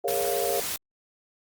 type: chord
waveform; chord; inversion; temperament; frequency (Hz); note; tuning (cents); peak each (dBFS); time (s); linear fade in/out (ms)
sine; Bb minor seventh; third; equal with one note detuned; 408.4 / 466.2 / 554.4 / 698.5; Ab4 / Bb4 / Db5 / F5; -29 / 0 / 0 / 0; -30; 0.04-0.6; 5
type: noise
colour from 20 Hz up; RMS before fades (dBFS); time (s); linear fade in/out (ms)
white; -31; 0.08-0.76; 0
effects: Opus 24 kbps